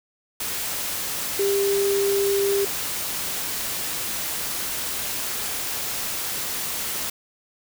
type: tone in noise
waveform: sine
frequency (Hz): 398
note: G4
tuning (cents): +26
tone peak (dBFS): -19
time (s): 1.39-2.65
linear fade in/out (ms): 5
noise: white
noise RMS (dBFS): -28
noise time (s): 0.4-7.1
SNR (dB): +6
effects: none